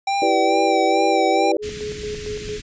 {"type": "tone with vibrato", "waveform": "square", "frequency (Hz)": 780, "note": "G5", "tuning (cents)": -9, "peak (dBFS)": -19, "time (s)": [0.07, 1.52], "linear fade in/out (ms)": 5, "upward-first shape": "sine", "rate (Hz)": 2.3, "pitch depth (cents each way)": 39}
{"type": "chord", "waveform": "sine", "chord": "E minor seventh", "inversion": "none", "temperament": "equal", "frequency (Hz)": [329.6, 392, 493.9, 587.3], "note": ["E4", "G4", "B4", "D5"], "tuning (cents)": [0, 0, 0, 0], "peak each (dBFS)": -22, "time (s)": [0.22, 1.57], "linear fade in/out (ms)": 2}
{"type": "tone with tremolo", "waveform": "sine", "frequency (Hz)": 421.3, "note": "G#4", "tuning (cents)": 25, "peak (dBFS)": -25, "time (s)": [1.58, 2.6], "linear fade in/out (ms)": 50, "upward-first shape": "square", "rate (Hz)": 4.4, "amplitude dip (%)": 55}
{"type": "band-stop noise", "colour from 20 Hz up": "pink", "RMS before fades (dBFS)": -33, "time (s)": [1.62, 2.62], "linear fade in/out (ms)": 20, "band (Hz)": [310, 1800], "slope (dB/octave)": 24}
{"effects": ["resampled to 16000 Hz"]}